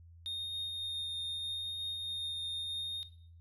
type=tone with vibrato; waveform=triangle; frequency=3681 Hz; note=A#7; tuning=23 cents flat; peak=-35 dBFS; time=0.26-3.03 s; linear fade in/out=0 ms; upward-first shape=triangle; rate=0.79 Hz; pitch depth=9 cents each way; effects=noise-tail reverb RT60 0.6 s tail -17 dB re dry + added 84 Hz sine -53 dBFS peak until 3.4 s